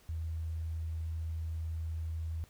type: tone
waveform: sine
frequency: 80.9 Hz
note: E2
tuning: 32 cents flat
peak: -34 dBFS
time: 0.09-2.44 s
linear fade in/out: 0 ms
effects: pink hiss -63 dBFS RMS until 2.49 s